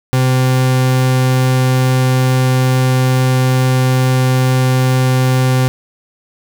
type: tone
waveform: 40% pulse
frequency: 128.9 Hz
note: C3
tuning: 26 cents flat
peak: -9 dBFS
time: 0.13-5.68 s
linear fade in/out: 0 ms
effects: none